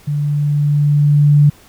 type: tone with level ramp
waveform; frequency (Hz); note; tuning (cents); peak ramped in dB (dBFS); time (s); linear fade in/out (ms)
sine; 146.3; D3; -6; -15 to -5; 0.07-1.5; 10
effects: pink hiss -46 dBFS RMS until 1.68 s